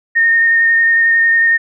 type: tone with vibrato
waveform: sine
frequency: 1836 Hz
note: A#6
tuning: 27 cents flat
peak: -8 dBFS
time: 0.15-1.58 s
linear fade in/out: 20 ms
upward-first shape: square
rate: 11 Hz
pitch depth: 11 cents each way
effects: none